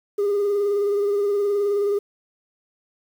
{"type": "tone with vibrato", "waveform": "sine", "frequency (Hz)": 406.4, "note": "G#4", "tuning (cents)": -38, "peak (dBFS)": -16, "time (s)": [0.18, 1.99], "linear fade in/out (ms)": 10, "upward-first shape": "triangle", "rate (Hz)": 19, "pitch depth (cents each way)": 40, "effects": ["tanh soft clip ceiling -17 dBFS", "8-bit"]}